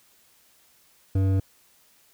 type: tone with hard clipping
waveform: triangle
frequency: 96 Hz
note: G2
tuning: 36 cents flat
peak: -21 dBFS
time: 1.15-1.4 s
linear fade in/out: 5 ms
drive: 14 dB
effects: white hiss -60 dBFS RMS until 2.13 s

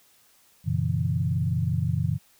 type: chord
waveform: sine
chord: F# dominant seventh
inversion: none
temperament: equal with one note detuned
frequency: 92.5 / 119.4 / 138.59 / 164.81 Hz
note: F#2 / A#2 / C#3 / E3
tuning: 0 / +42 / 0 / 0 cents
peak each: -28 dBFS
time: 0.64-2.19 s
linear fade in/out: 50 ms
effects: white hiss -60 dBFS RMS until 2.39 s

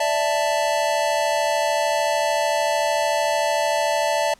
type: chord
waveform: square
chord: D suspended second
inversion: none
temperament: just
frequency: 587.3 / 660.7 / 881 Hz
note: D5 / E5 / A5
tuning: 0 / +4 / +2 cents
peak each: -24 dBFS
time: 0-4.34 s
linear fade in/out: 5 ms
effects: pink hiss -53 dBFS RMS until 4.39 s + low-pass 10000 Hz 12 dB/octave

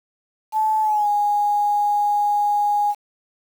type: tone with pitch glide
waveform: sine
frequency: 868 to 825 Hz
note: A5 to G#5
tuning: -24 to -12 cents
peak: -16 dBFS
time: 0.52-2.95 s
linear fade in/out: 50 ms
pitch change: -88 cents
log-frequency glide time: 0.81-1.08 s
effects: 7-bit

